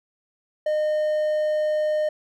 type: tone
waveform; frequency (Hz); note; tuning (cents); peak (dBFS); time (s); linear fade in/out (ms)
triangle; 611; D#5; -32; -18; 0.66-2.09; 5
effects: none